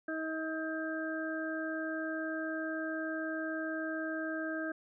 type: harmonic tone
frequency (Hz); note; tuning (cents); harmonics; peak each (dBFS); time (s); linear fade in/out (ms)
317.8; D#4; +37; 1 / 2 / 4 / 5; -37 / -40 / -47 / -39; 0.08-4.72; 5
effects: none